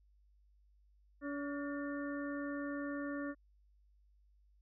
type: harmonic tone with a mistuned harmonic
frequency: 285.1 Hz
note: C#4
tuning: 49 cents sharp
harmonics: 1 / 2 / 4 / 5 / 6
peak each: -39 / -45 / -50 / -50 / -49 dBFS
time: 1.21-3.35 s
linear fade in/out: 50 ms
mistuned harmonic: 6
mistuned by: +80 cents
effects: added 50 Hz sine -65 dBFS peak until 4.61 s